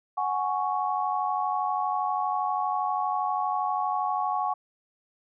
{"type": "chord", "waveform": "sine", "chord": "F# suspended second", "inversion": "none", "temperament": "just", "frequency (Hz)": [740, 832.5, 1110], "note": ["F#5", "G#5", "C#6"], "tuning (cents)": [0, 4, 2], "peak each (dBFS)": -29, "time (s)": [0.17, 4.54], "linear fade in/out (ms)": 10, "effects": []}